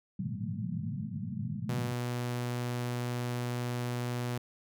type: band-pass noise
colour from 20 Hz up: pink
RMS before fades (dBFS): -36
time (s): 0.19-1.93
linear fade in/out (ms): 5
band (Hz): 100 to 230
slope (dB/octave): 96
type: tone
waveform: sawtooth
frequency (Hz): 122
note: B2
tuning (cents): -21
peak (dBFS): -28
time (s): 1.69-4.38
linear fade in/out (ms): 5
effects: none